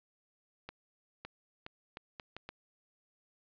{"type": "accelerating click train", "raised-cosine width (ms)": 0.3, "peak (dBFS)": -27, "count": 7, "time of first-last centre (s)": [0.69, 2.49], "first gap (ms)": 560, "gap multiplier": 0.74, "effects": ["resampled to 11025 Hz", "11-bit"]}